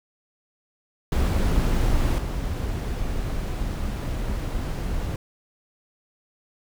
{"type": "noise with level steps", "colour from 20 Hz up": "brown", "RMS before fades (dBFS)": [-21, -27], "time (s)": [1.12, 5.16], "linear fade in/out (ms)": 2, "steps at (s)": 2.18, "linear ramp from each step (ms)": 5, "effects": []}